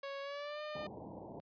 sawtooth tone with pitch glide, 554.4 to 604.6 Hz, C#5 to D#5, 0 to -50 cents, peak -37 dBFS, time 0.03-0.87 s, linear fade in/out 5 ms, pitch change +150 cents, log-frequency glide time 0.21-0.62 s
pink low-pass noise, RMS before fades -45 dBFS, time 0.75-1.4 s, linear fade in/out 0 ms, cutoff 960 Hz, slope 96 dB/octave
effects high-pass 150 Hz 12 dB/octave + resampled to 11025 Hz

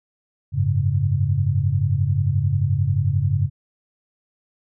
sine chord, F# suspended second, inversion none, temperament equal, 92.5 / 103.83 / 138.59 Hz, F#2 / G#2 / C#3, 0 / 0 / 0 cents, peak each -22 / -21 / -21 dBFS, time 0.52-3.5 s, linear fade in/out 50 ms, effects none

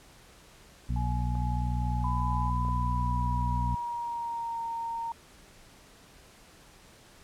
harmonic tone, 60.3 Hz, B1, 41 cents flat, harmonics 1 / 2 / 3 / 4, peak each -29 / -31 / -38 / -40 dBFS, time 0.89-3.75 s, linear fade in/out 5 ms
sine tone with tremolo, 846 Hz, G#5, 32 cents sharp, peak -35 dBFS, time 0.96-2.5 s, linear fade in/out 2 ms, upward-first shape sine, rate 2.3 Hz, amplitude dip 40%
clicks, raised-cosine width 1 ms, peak -32 dBFS, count 3, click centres 1.353 / 2.65 / 2.686 s
sine tone with pitch glide, 1000 to 922.3 Hz, B5 to A#5, +21 to -19 cents, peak -31 dBFS, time 2.04-5.12 s, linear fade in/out 2 ms, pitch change -140 cents, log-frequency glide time 2.71-4.6 s
effects pink hiss -55 dBFS RMS until 7.23 s + low-pass 11000 Hz 12 dB/octave

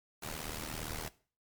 pink noise with amplitude modulation, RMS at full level -37 dBFS, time 0.22-1.09 s, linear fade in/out 10 ms, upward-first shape sine, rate 77.4 Hz, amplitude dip 85%, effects noise-tail reverb RT60 0.4 s tail -19 dB re dry + MP3 96 kbps

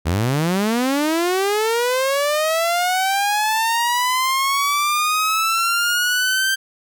sawtooth linear sweep, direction up, 73.42 to 1574 Hz, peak -13 dBFS, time 0.05-6.56 s, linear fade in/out 20 ms, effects none

